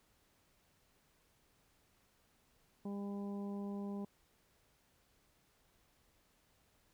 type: harmonic tone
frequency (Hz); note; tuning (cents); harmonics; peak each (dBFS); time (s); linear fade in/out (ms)
200.9; G3; +43; 1 / 2 / 3 / 4 / 5; -40 / -48 / -55 / -56 / -58; 2.85-4.05; 5
effects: pink hiss -73 dBFS RMS until 6.93 s